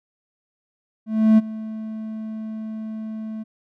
triangle tone with ADSR envelope, 218.9 Hz, A3, 9 cents flat, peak -7 dBFS, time 1.06-3.44 s, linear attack 320 ms, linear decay 25 ms, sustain -19 dB, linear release 20 ms, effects none

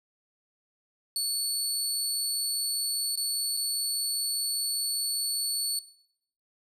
25% pulse tone with dropouts, 4435 Hz, C#8, in tune, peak -22 dBFS, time 1.16-5.79 s, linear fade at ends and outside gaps 1 ms, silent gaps 3.156-3.174 / 3.568-3.572 s, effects noise-tail reverb RT60 0.7 s tail -18 dB re dry

